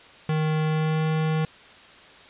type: tone with pitch glide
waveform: square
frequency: 155.8 to 157.34 Hz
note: D#3 to D#3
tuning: +3 to +20 cents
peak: -22 dBFS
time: 0.29-1.45 s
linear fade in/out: 2 ms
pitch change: +17 cents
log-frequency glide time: 0.63-1.03 s
effects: white hiss -48 dBFS RMS until 2.29 s + resampled to 8000 Hz